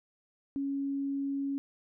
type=tone; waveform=sine; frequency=277.2 Hz; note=C#4; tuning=in tune; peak=-30 dBFS; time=0.56-1.58 s; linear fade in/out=0 ms; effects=none